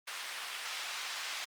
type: band-pass noise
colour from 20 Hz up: white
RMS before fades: -40 dBFS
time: 0.07-1.45 s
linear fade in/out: 10 ms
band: 990 to 4200 Hz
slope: 12 dB/octave
effects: Opus 32 kbps